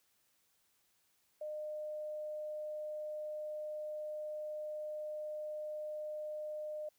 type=tone; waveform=sine; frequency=608 Hz; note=D#5; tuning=40 cents flat; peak=-39 dBFS; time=1.41-6.89 s; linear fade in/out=5 ms; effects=white hiss -75 dBFS RMS until 6.98 s